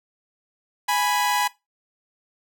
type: tone pair together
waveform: sawtooth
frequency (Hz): 830.6 / 987.8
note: G#5 / B5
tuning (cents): 0 / 0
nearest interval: minor third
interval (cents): 300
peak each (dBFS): -19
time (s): 0.88-1.48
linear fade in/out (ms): 10
effects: noise-tail reverb RT60 0.2 s tail -18 dB re dry